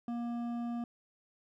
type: tone with hard clipping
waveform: sine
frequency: 237 Hz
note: A#3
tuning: 29 cents sharp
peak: -36 dBFS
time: 0.08-0.84 s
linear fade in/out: 2 ms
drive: 9 dB
effects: none